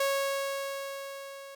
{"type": "tone with level ramp", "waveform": "sawtooth", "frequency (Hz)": 551, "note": "C#5", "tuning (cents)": -11, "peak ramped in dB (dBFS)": [-21, -40], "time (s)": [0, 1.55], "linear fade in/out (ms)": 5, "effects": []}